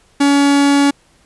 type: tone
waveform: 45% pulse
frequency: 282.6 Hz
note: C#4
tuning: 34 cents sharp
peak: -9 dBFS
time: 0.2-0.91 s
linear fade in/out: 10 ms
effects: pink hiss -53 dBFS RMS until 1.25 s + resampled to 24000 Hz